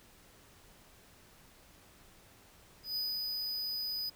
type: tone with ADSR envelope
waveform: square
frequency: 4978 Hz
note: D#8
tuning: in tune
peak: -33 dBFS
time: 2.83-4.1 s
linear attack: 130 ms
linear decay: 230 ms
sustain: -2 dB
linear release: 12 ms
effects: pink hiss -60 dBFS RMS until 4.15 s